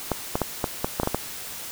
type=clicks; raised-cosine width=1 ms; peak=-8 dBFS; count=9; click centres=0.117 / 0.355 / 0.417 / 0.642 / 0.845 / 0.999 / 1.033 / 1.074 / 1.146 s; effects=white hiss -36 dBFS RMS until 1.71 s